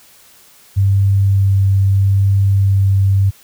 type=tone with vibrato; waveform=sine; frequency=98 Hz; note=G2; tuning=in tune; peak=-9 dBFS; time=0.76-3.31 s; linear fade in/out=20 ms; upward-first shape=sine; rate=0.78 Hz; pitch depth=9 cents each way; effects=white hiss -46 dBFS RMS until 3.43 s